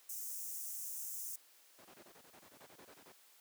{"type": "high-pass noise", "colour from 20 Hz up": "white", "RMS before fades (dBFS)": -44, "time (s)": [0.09, 1.36], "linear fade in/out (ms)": 5, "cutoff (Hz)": 5900, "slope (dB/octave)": 48}
{"type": "noise bursts", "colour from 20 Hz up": "brown", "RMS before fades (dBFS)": -48, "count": 15, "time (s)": [1.78, 3.125], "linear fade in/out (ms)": 10, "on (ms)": 71, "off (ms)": 20}
{"effects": ["white hiss -65 dBFS RMS until 3.4 s", "high-pass 400 Hz 12 dB/octave"]}